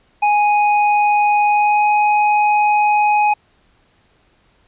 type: tone with pitch glide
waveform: square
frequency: 831 to 836.8 Hz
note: G#5 to G#5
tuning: +1 to +13 cents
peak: -12 dBFS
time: 0.22-3.34 s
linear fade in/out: 10 ms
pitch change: +12 cents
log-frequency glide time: 1.47-1.85 s
effects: pink hiss -57 dBFS RMS until 4.67 s + resampled to 8000 Hz